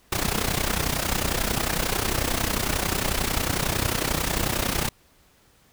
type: noise with amplitude modulation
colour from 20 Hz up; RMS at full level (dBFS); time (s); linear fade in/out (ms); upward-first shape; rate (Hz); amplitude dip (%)
pink; -22; 0.12-4.89; 5; sine; 31.1; 75
effects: pink hiss -59 dBFS RMS until 5.72 s